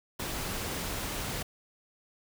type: noise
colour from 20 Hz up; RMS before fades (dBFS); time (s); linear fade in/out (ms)
pink; -35; 0.19-1.43; 10
effects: none